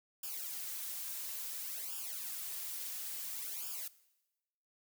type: noise with flanger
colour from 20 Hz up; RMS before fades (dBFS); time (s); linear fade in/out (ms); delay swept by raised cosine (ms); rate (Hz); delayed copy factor
blue; -42; 0.23-3.88; 5; 0.49 to 4.69; 0.58; -1
effects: noise-tail reverb RT60 1.0 s tail -19 dB re dry